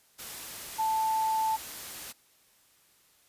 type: tone in noise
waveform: sine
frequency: 880 Hz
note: A5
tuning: in tune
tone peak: -25 dBFS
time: 0.78-1.57 s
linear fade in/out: 20 ms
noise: white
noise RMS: -41 dBFS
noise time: 0.18-2.13 s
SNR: +13 dB
effects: white hiss -64 dBFS RMS until 3.28 s + resampled to 32000 Hz